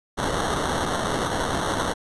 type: noise with sample-and-hold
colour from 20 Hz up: violet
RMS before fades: -25 dBFS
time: 0.17-1.94 s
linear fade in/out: 20 ms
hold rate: 2450 Hz
effects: resampled to 24000 Hz